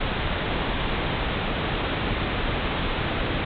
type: low-pass noise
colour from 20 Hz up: pink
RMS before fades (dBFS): -26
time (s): 0-3.45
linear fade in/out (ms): 10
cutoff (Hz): 3800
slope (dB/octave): 96
effects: none